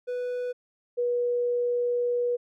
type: tone pair in turn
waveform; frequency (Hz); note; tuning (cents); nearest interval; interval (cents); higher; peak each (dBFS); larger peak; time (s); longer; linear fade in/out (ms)
triangle / sine; 493.9 / 484.9; B4 / B4; 0 / -32; unison; 32; first; -26 / -23; second; 0.07-0.53 / 0.97-2.37; second; 20
effects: none